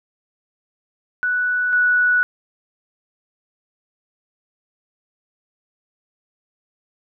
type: tone pair in turn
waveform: sine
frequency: 1480 / 1473.9 Hz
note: F#6 / F#6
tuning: 0 / -7 cents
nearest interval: unison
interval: 7 cents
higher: first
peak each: -17 / -13 dBFS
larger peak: second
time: 1.23-1.73 / 1.73-2.23 s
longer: neither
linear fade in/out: 0 ms
effects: none